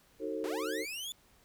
sine chord, D# diminished seventh, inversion none, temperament just, 311.1 / 373.4 / 448 / 537.6 Hz, D#4 / F#4 / A4 / C5, 0 / +16 / +31 / +47 cents, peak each -39 / -41 / -37 / -41 dBFS, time 0.19-0.86 s, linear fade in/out 50 ms
sawtooth linear sweep, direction up, 293.7 to 3531 Hz, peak -35 dBFS, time 0.44-1.12 s, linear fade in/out 0 ms
effects pink hiss -65 dBFS RMS until 1.44 s

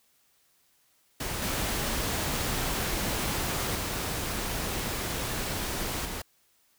pink noise with level steps, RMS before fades -33 / -30 / -32 / -36 dBFS, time 1.2-6.22 s, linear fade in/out 5 ms, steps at 1.42 / 3.75 / 6.05 s, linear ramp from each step 2 ms, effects white hiss -67 dBFS RMS until 6.78 s

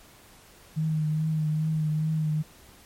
sine tone with vibrato, 155.56 Hz, D#3, in tune, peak -23 dBFS, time 0.76-2.43 s, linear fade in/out 20 ms, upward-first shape triangle, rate 2.4 Hz, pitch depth 32 cents each way, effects pink hiss -53 dBFS RMS until 2.85 s + MP3 64 kbps

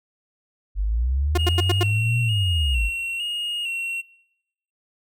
sine linear two-way sweep, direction up then down, 46.25 to 120 to 47.48 Hz, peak -19 dBFS, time 0.75-2.91 s, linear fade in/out 50 ms, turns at 2.2 s
sawtooth tone bursts, 355.3 Hz, F4, 30 cents sharp, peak -15 dBFS, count 5, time 1.35-1.833 s, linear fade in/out 5 ms, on 27 ms, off 87 ms
triangle tone with vibrato, 2794 Hz, F7, in tune, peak -23 dBFS, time 1.38-4.02 s, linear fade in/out 20 ms, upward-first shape square, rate 1.1 Hz, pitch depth 41 cents each way
effects noise-tail reverb RT60 0.9 s tail -22 dB re dry

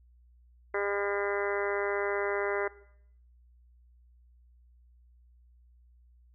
harmonic tone, 201.7 Hz, G3, 50 cents sharp, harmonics 2 / 3 / 4 / 5 / 6 / 7 / 8 / 9 / 10, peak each -31 / -36 / -41 / -40 / -41 / -39 / -40 / -42 / -38 dBFS, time 0.74-2.68 s, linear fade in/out 5 ms, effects noise-tail reverb RT60 0.7 s tail -19 dB re dry + added 60 Hz sine -57 dBFS peak until 6.34 s

